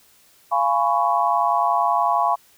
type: chord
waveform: sine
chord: C# dominant seventh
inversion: first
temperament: just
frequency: 693 / 831.5 / 997.9 / 1108.7 Hz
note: E#5 / G#5 / B5 / C#6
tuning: -14 / +2 / +18 / 0 cents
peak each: -22 dBFS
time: 0.51-2.36 s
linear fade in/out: 20 ms
effects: white hiss -55 dBFS RMS until 2.57 s